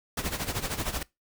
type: noise with tremolo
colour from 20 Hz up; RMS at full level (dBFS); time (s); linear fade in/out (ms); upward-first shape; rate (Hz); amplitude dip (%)
pink; -29; 0.17-1.03; 5; sine; 13; 75
effects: noise-tail reverb RT60 0.2 s tail -22 dB re dry